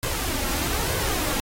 pink noise with flanger, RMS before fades -26 dBFS, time 0.03-1.4 s, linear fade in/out 0 ms, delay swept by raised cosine 1.9 to 3.7 ms, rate 1.1 Hz, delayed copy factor +0.5, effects AAC 48 kbps

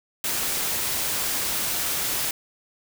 white noise, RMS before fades -26 dBFS, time 0.24-2.31 s, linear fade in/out 2 ms, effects none

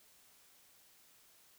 silence, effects white hiss -65 dBFS RMS until 1.58 s

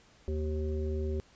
harmonic tone, 76.9 Hz, D#2, 20 cents flat, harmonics 1 / 3 / 5 / 7, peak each -31 / -41 / -36 / -46 dBFS, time 0.28-1.2 s, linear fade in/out 0 ms, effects pink hiss -61 dBFS RMS until 1.35 s + resampled to 16000 Hz

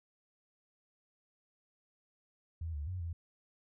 sine tone with pitch steps, 82.1 / 73 / 91.6 / 84.2 Hz, E2 / D2 / F#2 / E2, -6 / -10 / -17 / +37 cents, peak -36 dBFS, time 2.61-3.13 s, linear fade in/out 5 ms, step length 130 ms, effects none

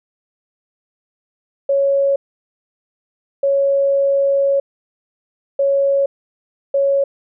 sine tone bursts at uneven times, 554.4 Hz, C#5, in tune, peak -12 dBFS, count 4, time 1.69-2.16 / 3.43-4.6 / 5.59-6.06 / 6.74-7.04 s, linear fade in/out 5 ms, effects none

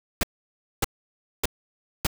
pink noise bursts, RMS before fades -22 dBFS, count 4, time 0.21-2.068 s, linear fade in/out 2 ms, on 22 ms, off 590 ms, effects none

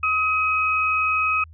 sine tone pair together, 1268 / 2536 Hz, D#6 / D#7, +32 / +32 cents, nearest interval octave, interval 1200 cents, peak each -21 dBFS, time 0.03-1.44 s, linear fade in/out 5 ms, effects added 80 Hz sine -42 dBFS peak until 1.53 s

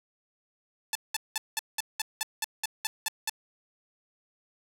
5% pulse tone bursts, 875 Hz, A5, 10 cents flat, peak -15 dBFS, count 12, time 0.93-3.296 s, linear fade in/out 2 ms, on 23 ms, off 190 ms, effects 8-bit

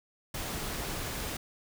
pink noise, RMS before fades -36 dBFS, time 0.34-1.37 s, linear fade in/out 5 ms, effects none

